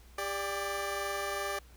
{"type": "tone pair together", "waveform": "15% pulse", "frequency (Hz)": [399.1, 587.3], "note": ["G4", "D5"], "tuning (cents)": [31, 0], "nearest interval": "perfect fifth", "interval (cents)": 669, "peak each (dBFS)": [-30, -29], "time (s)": [0.18, 1.59], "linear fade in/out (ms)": 5, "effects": ["added 60 Hz sine -54 dBFS peak until 1.76 s", "pink hiss -61 dBFS RMS until 1.76 s"]}